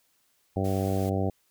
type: harmonic tone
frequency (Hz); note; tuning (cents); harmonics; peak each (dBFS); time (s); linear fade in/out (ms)
96.3; G2; -30; 1 / 2 / 3 / 4 / 5 / 6 / 7 / 8; -28 / -31 / -33 / -34 / -35 / -36 / -36 / -37; 0.56-1.3; 5
type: noise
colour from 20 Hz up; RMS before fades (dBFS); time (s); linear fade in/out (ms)
white; -46; 0.64-1.1; 10
effects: white hiss -69 dBFS RMS until 1.5 s